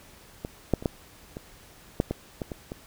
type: clicks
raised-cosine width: 2 ms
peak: -19 / -7 / -24 / -10 / -22 / -8 / -14 / -17 / -20 / -21 dBFS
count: 10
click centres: 0.449 / 0.737 / 0.825 / 0.858 / 1.369 / 2.001 / 2.11 / 2.418 / 2.518 / 2.719 s
effects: pink hiss -52 dBFS RMS until 2.86 s